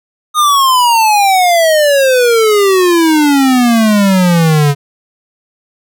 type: exponential sweep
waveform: square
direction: down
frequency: 1244.5 to 140 Hz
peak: -7 dBFS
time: 0.34-4.75 s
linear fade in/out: 50 ms
effects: none